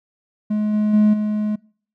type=tone with level steps; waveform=triangle; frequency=211.6 Hz; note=G#3; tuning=33 cents sharp; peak=-15 / -13 / -8 / -16 dBFS; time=0.5-1.56 s; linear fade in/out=10 ms; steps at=0.73 / 0.93 / 1.13 s; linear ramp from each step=10 ms; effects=noise-tail reverb RT60 0.5 s tail -25 dB re dry + tanh soft clip ceiling -4 dBFS